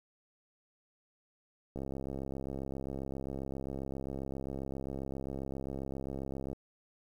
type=click train; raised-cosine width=2 ms; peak=-26 dBFS; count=323; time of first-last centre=1.76-6.53 s; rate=67.5 Hz; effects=10-bit